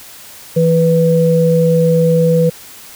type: tone pair together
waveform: sine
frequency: 164.82 / 493.9 Hz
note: E3 / B4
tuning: 0 / 0 cents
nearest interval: octave + perfect fifth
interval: 1900 cents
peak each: -11 dBFS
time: 0.56-2.5 s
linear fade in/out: 10 ms
effects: white hiss -36 dBFS RMS until 2.95 s